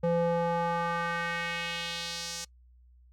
square tone with band-pass filter sweep, 170 Hz, F3, 46 cents flat, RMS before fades -31 dBFS, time 0.03-2.45 s, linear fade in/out 10 ms, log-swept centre 440 to 6400 Hz, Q 1.8, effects noise-tail reverb RT60 0.1 s tail -24 dB re dry + added 61 Hz sine -55 dBFS peak until 3.12 s

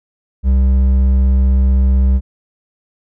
triangle tone with hard clipping, 65.41 Hz, C2, in tune, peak -10 dBFS, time 0.43-2.21 s, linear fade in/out 50 ms, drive 9 dB, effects none

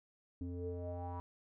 square tone with low-pass filter sweep, 88 Hz, F2, 14 cents sharp, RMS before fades -42 dBFS, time 0.41-1.2 s, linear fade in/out 0 ms, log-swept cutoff 300 to 1000 Hz, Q 7.4, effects none

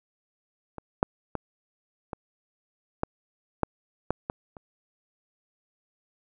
clicks, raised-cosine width 1 ms, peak -23 / -6 / -15 / -19 / -11 / -8 / -10 / -15 / -29 dBFS, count 9, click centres 0.783 / 1.029 / 1.353 / 2.132 / 3.034 / 3.633 / 4.106 / 4.299 / 4.568 s, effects none

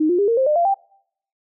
sine tone with pitch steps, 310 / 354 / 404.3 / 461.8 / 527.4 / 602.3 / 687.9 / 785.7 Hz, D#4 / F4 / G#4 / A#4 / C5 / D5 / F5 / G5, -6 / +23 / -46 / -16 / +14 / +44 / -26 / +4 cents, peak -14 dBFS, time 0-0.744 s, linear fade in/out 10 ms, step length 93 ms, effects noise-tail reverb RT60 0.7 s tail -26 dB re dry

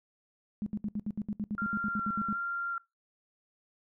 sine tone bursts, 209.7 Hz, G#3, 17 cents sharp, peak -30 dBFS, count 16, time 0.62-2.328 s, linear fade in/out 0 ms, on 43 ms, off 68 ms
sine tone with vibrato, 1379 Hz, F6, 22 cents flat, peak -31 dBFS, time 1.58-2.78 s, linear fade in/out 2 ms, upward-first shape square, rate 1.3 Hz, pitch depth 10 cents each way
effects noise-tail reverb RT60 0.2 s tail -21 dB re dry

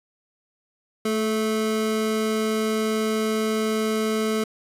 square tone pair together, 219.7 / 433.9 Hz, A3 / A4, -2 / -24 cents, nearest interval octave, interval 1178 cents, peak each -25 dBFS, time 1.05-4.44 s, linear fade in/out 5 ms, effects resampled to 32000 Hz

